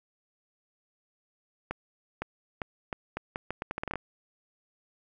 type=accelerating click train; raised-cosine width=0.5 ms; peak=-17 dBFS; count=15; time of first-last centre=1.71-3.957 s; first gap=510 ms; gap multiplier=0.78; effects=none